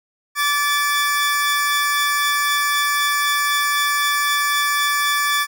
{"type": "tone pair together", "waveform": "sawtooth", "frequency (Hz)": [1159.3, 1737], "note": ["D6", "A6"], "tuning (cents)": [-23, -23], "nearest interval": "perfect fifth", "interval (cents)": 700, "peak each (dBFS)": -16, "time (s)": [0.35, 5.47], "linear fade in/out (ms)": 50, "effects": []}